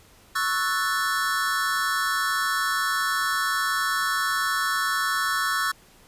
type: chord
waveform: square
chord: F# minor seventh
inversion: second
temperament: equal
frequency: 1108.7 / 1318.5 / 1480 / 1760 Hz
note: C#6 / E6 / F#6 / A6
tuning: 0 / 0 / 0 / 0 cents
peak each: -29 dBFS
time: 0.35-5.72 s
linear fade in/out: 10 ms
effects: pink hiss -54 dBFS RMS until 6.07 s + resampled to 32000 Hz